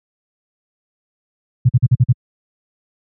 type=tone bursts; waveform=sine; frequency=122.9 Hz; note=B2; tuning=8 cents flat; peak=-6 dBFS; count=6; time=1.65-2.126 s; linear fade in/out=10 ms; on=41 ms; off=46 ms; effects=high-pass 80 Hz 12 dB/octave